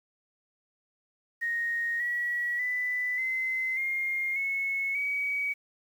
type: tone with pitch steps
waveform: sine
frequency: 1866 / 1927.3 / 1990.7 / 2056 / 2124 / 2194 / 2266 Hz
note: A#6 / B6 / B6 / C7 / C7 / C#7 / C#7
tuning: +1 / -43 / +13 / -31 / +25 / -18 / +37 cents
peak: -27 dBFS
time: 1.41-5.54 s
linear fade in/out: 20 ms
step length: 590 ms
effects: 9-bit